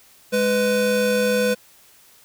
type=tone pair together; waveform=square; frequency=207.7 / 498.6 Hz; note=G#3 / B4; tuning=0 / +16 cents; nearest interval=octave + minor third; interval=1516 cents; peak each=-24 / -19 dBFS; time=0.32-1.55 s; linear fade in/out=20 ms; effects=white hiss -52 dBFS RMS until 2.24 s